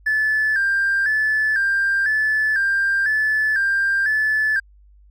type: tone with vibrato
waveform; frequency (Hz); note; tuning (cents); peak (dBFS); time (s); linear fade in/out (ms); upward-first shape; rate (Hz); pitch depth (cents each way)
triangle; 1661.2; G#6; 0; -13; 0.06-4.6; 10; square; 1; 76
effects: tanh soft clip ceiling -13 dBFS + added 50 Hz sine -47 dBFS peak until 5.1 s